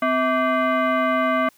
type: tone with frequency modulation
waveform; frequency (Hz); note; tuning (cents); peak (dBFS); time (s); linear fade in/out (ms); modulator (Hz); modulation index
sine; 257.2; C4; -30; -17; 0.02-1.49; 5; 904; 1.6
effects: white hiss -57 dBFS RMS until 1.57 s